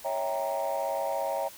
sine chord, C# diminished seventh, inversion none, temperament equal with one note detuned, 554.4 / 652.1 / 784 / 932.3 Hz, C#5 / E5 / G5 / Bb5, 0 / -19 / 0 / 0 cents, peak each -31 / -31 / -33 / -33 dBFS, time 0.04-1.49 s, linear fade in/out 20 ms, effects tanh soft clip ceiling -22 dBFS + white hiss -48 dBFS RMS until 1.57 s

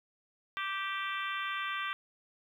harmonic tone with a mistuned harmonic, 390.8 Hz, G4, 5 cents flat, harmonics 3 / 4 / 5 / 6 / 7 / 8 / 9, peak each -37 / -39 / -41 / -43 / -44 / -45 / -46 dBFS, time 0.57-1.93 s, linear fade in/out 0 ms, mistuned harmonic 7, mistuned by -22 cents, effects 11-bit

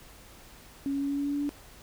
sine tone with pitch steps, 277.2 / 278.8 / 280.4 / 282 / 283.7 / 285.3 / 287 / 288.6 Hz, C#4 / C#4 / C#4 / C#4 / C#4 / C#4 / D4 / D4, 0 / +10 / +20 / +30 / +40 / +50 / -40 / -30 cents, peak -27 dBFS, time 0.86-1.492 s, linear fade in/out 0 ms, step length 79 ms, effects added 50 Hz sine -58 dBFS peak until 1.82 s + pink hiss -52 dBFS RMS until 1.82 s

